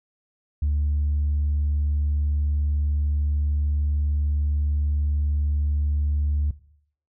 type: tone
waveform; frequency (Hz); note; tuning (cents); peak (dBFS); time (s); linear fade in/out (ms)
sine; 73.4; D2; 0; -18; 0.62-6.51; 5
effects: noise-tail reverb RT60 0.6 s tail -18 dB re dry + tanh soft clip ceiling -17 dBFS